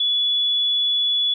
sine tone, 3418 Hz, G#7, 49 cents sharp, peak -17 dBFS, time 0-1.34 s, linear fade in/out 5 ms, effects none

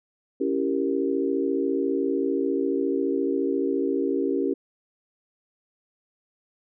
sine chord, C# diminished seventh, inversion none, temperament equal with one note detuned, 277.2 / 331.9 / 392 / 466.2 Hz, C#4 / E4 / G4 / Bb4, 0 / +12 / 0 / 0 cents, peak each -26 / -29 / -26 / -30 dBFS, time 0.4-4.54 s, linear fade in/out 10 ms, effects none

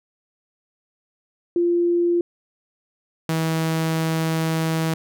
sine / sawtooth tone pair in turn, 346.2 / 161.41 Hz, F4 / E3, -15 / -36 cents, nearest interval octave + minor second, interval 1321 cents, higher first, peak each -16 dBFS, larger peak neither, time 1.56-2.21 / 3.29-4.94 s, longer second, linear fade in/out 2 ms, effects none

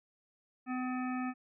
harmonic tone, 253.7 Hz, B3, 47 cents sharp, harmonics 1 / 3 / 5 / 7 / 9 / 10, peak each -34 / -42 / -43 / -47 / -52 / -50 dBFS, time 0.66-1.34 s, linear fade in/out 50 ms, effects none

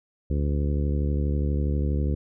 harmonic tone, 72.3 Hz, D2, 27 cents flat, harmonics 1 / 2 / 3 / 4 / 5 / 6 / 7, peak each -23 / -29 / -33 / -35 / -37 / -39 / -40 dBFS, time 0.3-2.15 s, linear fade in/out 5 ms, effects none

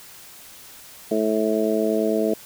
harmonic tone, 108.7 Hz, A2, 21 cents flat, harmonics 2 / 3 / 4 / 5 / 6, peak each -25 / -25 / -23 / -29 / -25 dBFS, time 1.11-2.34 s, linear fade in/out 5 ms, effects white hiss -44 dBFS RMS until 2.45 s

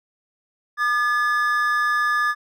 triangle tone pair together, 1208.4 / 1709 Hz, D6 / G#6, +49 / +49 cents, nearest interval tritone, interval 600 cents, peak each -19 dBFS, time 0.77-2.35 s, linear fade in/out 50 ms, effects none

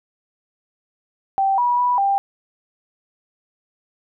sine tone with pitch steps, 779 / 971 / 982 / 792 Hz, G5 / B5 / B5 / G5, -11 / -30 / -10 / +18 cents, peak -15 dBFS, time 1.38-2.18 s, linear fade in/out 0 ms, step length 200 ms, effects none

